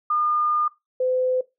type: tone pair in turn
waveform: sine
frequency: 1213 / 510 Hz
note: D#6 / C5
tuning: -44 / -44 cents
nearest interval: octave + minor third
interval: 1500 cents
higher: first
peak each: -19 dBFS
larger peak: neither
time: 0.1-0.68 / 1-1.41 s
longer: first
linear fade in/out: 5 ms
effects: noise-tail reverb RT60 0.2 s tail -18 dB re dry